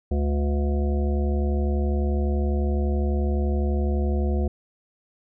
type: harmonic tone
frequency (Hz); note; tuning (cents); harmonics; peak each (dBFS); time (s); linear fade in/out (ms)
71.8; D2; -39; 1 / 3 / 5 / 7 / 9 / 10; -21 / -29 / -31 / -35 / -39 / -39; 0.11-4.48; 5
effects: none